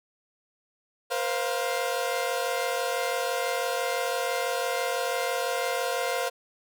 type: chord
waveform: sawtooth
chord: Bb suspended second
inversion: none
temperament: equal with one note detuned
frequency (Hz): 477.3 / 523.3 / 698.5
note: Bb4 / C5 / F5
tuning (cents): +41 / 0 / 0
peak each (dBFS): -28 / -26 / -27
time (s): 1.1-6.3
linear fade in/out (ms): 20
effects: none